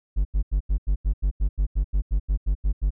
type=tone bursts; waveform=triangle; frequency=48.69 Hz; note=G1; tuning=11 cents flat; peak=-16 dBFS; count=16; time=0.16-2.906 s; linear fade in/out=20 ms; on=91 ms; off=86 ms; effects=none